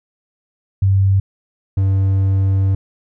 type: tone pair in turn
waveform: sine / triangle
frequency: 97.1 / 96.66 Hz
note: G2 / G2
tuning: -16 / -24 cents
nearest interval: unison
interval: 8 cents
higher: first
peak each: -10 dBFS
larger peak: neither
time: 0.82-1.2 / 1.77-2.75 s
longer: second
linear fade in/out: 5 ms
effects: none